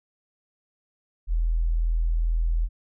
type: tone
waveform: sine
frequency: 41.2 Hz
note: E1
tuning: in tune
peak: -20 dBFS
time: 1.27-2.69 s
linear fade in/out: 50 ms
effects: none